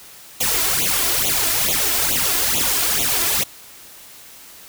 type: noise with flanger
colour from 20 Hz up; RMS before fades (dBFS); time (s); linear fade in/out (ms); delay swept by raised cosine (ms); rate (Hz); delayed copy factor
white; -19; 0.4-3.44; 10; 0.29 to 2.99; 2.3; +1
effects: white hiss -42 dBFS RMS until 4.68 s